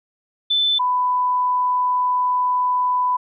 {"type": "tone pair in turn", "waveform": "sine", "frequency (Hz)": [3520, 996.6], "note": ["A7", "B5"], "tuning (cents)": [0, 15], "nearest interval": "octave + minor seventh", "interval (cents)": 2185, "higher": "first", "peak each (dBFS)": [-15, -16], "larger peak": "first", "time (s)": [[0.5, 0.79], [0.79, 3.17]], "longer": "second", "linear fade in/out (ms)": 10, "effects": []}